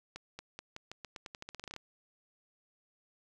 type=accelerating click train; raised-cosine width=0.2 ms; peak=-26 dBFS; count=18; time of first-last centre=0.16-1.763 s; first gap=230 ms; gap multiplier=0.87; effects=none